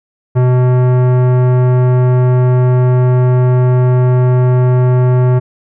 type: tone with tanh clipping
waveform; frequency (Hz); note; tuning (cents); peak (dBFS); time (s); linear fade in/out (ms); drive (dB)
sine; 125.7; B2; +31; -9; 0.35-5.4; 20; 17
effects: none